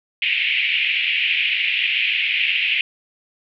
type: band-pass noise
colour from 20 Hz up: white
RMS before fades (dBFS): -20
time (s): 0.22-2.81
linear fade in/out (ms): 2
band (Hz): 2200 to 2900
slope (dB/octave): 48
effects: none